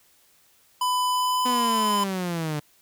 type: tone with pitch glide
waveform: square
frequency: 1000 to 1013.4 Hz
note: B5 to B5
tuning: +21 to +44 cents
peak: -22 dBFS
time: 0.81-2.04 s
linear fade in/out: 5 ms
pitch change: +23 cents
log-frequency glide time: 1.1-1.87 s
type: linear sweep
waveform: sawtooth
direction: down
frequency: 251.4 to 146.2 Hz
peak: -22 dBFS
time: 1.45-2.6 s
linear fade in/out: 10 ms
effects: white hiss -60 dBFS RMS until 2.81 s